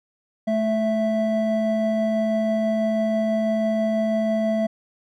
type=tone pair together; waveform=triangle; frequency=218.1 / 660.4 Hz; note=A3 / E5; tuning=-15 / +3 cents; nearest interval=octave + perfect fifth; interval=1918 cents; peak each=-20 dBFS; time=0.47-4.67 s; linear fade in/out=10 ms; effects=none